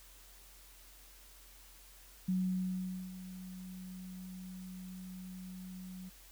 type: tone with ADSR envelope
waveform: sine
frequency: 185 Hz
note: F#3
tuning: in tune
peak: -29 dBFS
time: 2.28-6.1 s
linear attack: 9 ms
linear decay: 820 ms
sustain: -15 dB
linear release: 19 ms
effects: added 45 Hz sine -59 dBFS peak until 6.31 s + white hiss -59 dBFS RMS until 6.31 s